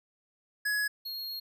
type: tone pair in turn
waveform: square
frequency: 1683 / 4277 Hz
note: G#6 / C8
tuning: +23 / +37 cents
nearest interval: octave + major third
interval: 1614 cents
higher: second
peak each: -28 / -36 dBFS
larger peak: first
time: 0.65-0.88 / 1.05-1.4 s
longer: second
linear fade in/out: 10 ms
effects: none